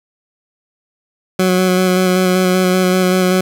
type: tone with vibrato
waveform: 20% pulse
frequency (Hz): 184.1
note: F#3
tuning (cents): -8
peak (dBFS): -6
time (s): 1.39-3.41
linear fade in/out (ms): 5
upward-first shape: square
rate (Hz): 5.2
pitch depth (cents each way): 14
effects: none